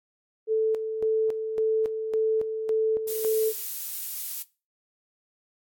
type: tone with tremolo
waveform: sine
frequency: 440 Hz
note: A4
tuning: in tune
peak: -20 dBFS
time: 0.47-3.53 s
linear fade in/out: 50 ms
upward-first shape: square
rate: 1.8 Hz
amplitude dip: 55%
type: noise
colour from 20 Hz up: violet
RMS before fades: -32 dBFS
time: 3.07-4.43 s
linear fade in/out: 10 ms
effects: noise-tail reverb RT60 0.3 s tail -19 dB re dry + AAC 64 kbps